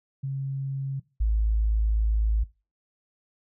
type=tone pair in turn; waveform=sine; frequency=136.1 / 54.01 Hz; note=C#3 / A1; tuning=-31 / -31 cents; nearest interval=octave + major third; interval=1600 cents; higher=first; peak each=-27 / -20 dBFS; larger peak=second; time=0.23-1 / 1.2-2.44 s; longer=second; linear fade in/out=10 ms; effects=noise-tail reverb RT60 0.3 s tail -20 dB re dry